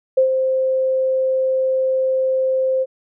sine tone with ADSR envelope, 523.3 Hz, C5, in tune, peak -9 dBFS, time 0.17-2.86 s, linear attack 9 ms, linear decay 100 ms, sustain -6 dB, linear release 40 ms, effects none

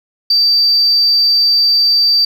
sine tone, 4653 Hz, D8, 17 cents flat, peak -7 dBFS, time 0.3-2.25 s, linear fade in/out 5 ms, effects tanh soft clip ceiling -4 dBFS + 8-bit

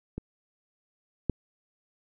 clicks, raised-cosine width 3 ms, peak -21 / -12 dBFS, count 2, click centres 0.18 / 1.297 s, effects none

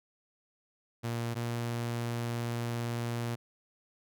sawtooth tone pair in turn, 117.2 / 118.15 Hz, A#2 / A#2, +10 / +24 cents, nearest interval unison, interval 14 cents, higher second, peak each -28 dBFS, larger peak neither, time 1.03-1.35 / 1.35-3.36 s, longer second, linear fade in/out 20 ms, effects none

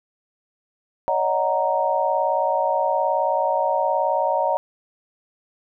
sine chord, D# minor seventh, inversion third, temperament equal with one note detuned, 563.4 / 622.3 / 740 / 932.3 Hz, C#5 / D#5 / F#5 / A#5, +28 / 0 / 0 / 0 cents, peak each -24 / -24 / -25 / -22 dBFS, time 1.08-4.57 s, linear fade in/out 0 ms, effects none

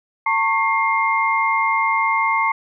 sine tone cluster, 900 / 1101 / 2115 Hz, A5 / C#6 / C7, +39 / -12 / +18 cents, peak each -20 dBFS, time 0.26-2.52 s, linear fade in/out 5 ms, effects none

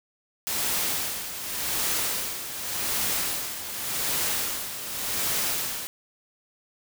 white noise with tremolo, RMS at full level -26 dBFS, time 0.47-5.87 s, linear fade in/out 0 ms, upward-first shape sine, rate 0.87 Hz, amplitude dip 65%, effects none

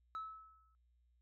sine tone with exponential decay, 1300 Hz, E6, 24 cents flat, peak -37 dBFS, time 0.15-0.75 s, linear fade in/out 0 ms, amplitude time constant 130 ms, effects tanh soft clip ceiling -39 dBFS + added 60 Hz sine -70 dBFS peak until 1.21 s

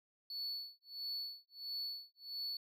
triangle tone with tremolo, 4435 Hz, C#8, in tune, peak -37 dBFS, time 0.3-2.57 s, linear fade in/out 2 ms, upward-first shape sine, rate 1.5 Hz, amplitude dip 100%, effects none

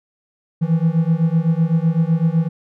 triangle beating tone pair, 160 / 167.9 Hz, D#3 / E3, +49 / +32 cents, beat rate 7.9 Hz, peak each -15 dBFS, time 0.61-2.49 s, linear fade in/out 20 ms, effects none

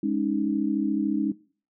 sine chord, Ab suspended fourth, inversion none, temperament equal with one note detuned, 207.1 / 277.2 / 311.1 Hz, Ab3 / Db4 / Eb4, -5 / 0 / 0 cents, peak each -27 dBFS, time 0.03-1.32 s, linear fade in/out 5 ms, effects noise-tail reverb RT60 0.4 s tail -19 dB re dry

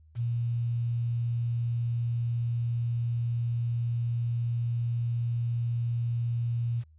sine tone with quantisation, 118.2 Hz, A#2, 24 cents sharp, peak -26 dBFS, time 0.15-6.84 s, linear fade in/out 50 ms, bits 9, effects added 78 Hz sine -54 dBFS peak until 6.98 s + resampled to 8000 Hz

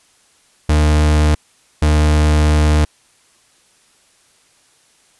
40% pulse tone pair in turn, 75.8 / 75.8 Hz, D#2 / D#2, -45 / -45 cents, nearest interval unison, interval 0 cents, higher neither, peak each -9 dBFS, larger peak neither, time 0.69-1.35 / 1.82-2.85 s, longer second, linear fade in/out 5 ms, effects white hiss -54 dBFS RMS until 5.19 s + resampled to 24000 Hz

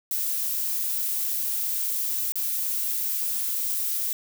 violet noise with dropouts, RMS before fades -27 dBFS, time 0.11-4.13 s, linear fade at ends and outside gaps 1 ms, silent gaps 2.321-2.356 s, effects none

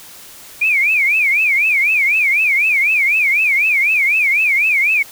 sine tone with vibrato, 2349 Hz, D7, in tune, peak -11 dBFS, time 0.61-5.03 s, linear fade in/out 10 ms, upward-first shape triangle, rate 4 Hz, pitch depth 220 cents each way, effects white hiss -38 dBFS RMS until 5.11 s

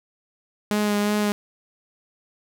sawtooth tone with vibrato, 207.7 Hz, G#3, in tune, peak -16 dBFS, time 0.71-1.32 s, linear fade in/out 0 ms, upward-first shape sine, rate 2.8 Hz, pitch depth 18 cents each way, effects none

